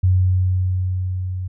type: tone with level ramp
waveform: sine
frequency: 92.2 Hz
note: F#2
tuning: 6 cents flat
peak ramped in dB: -11 to -23 dBFS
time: 0.03-1.48 s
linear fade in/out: 10 ms
effects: none